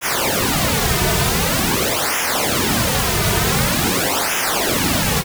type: noise with flanger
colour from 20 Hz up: pink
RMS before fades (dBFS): -18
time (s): 0.01-5.24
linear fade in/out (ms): 50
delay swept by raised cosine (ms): 0.23 to 3.73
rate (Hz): 0.46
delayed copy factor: -0.95
effects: none